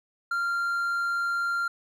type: tone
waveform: triangle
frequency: 1388 Hz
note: F6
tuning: 11 cents flat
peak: -23 dBFS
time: 0.31-1.68 s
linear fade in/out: 5 ms
effects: none